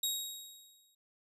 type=tone with exponential decay; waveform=20% pulse; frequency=3786 Hz; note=A#7; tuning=26 cents sharp; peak=-24 dBFS; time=0.03-0.95 s; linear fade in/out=5 ms; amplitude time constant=200 ms; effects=none